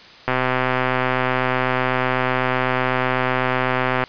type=click train; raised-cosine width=0.5 ms; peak=-4 dBFS; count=482; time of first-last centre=0.28-4.038 s; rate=128 Hz; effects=white hiss -43 dBFS RMS until 4.08 s + resampled to 11025 Hz